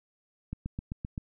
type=click train; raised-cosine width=5 ms; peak=-22 dBFS; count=6; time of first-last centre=0.53-1.179 s; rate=7.71 Hz; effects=none